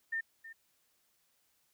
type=tone with echo; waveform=sine; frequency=1810 Hz; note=A6; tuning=48 cents sharp; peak=-32 dBFS; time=0.12-0.21 s; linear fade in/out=10 ms; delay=320 ms; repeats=1; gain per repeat=-14 dB; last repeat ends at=0.53 s; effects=white hiss -74 dBFS RMS until 1.73 s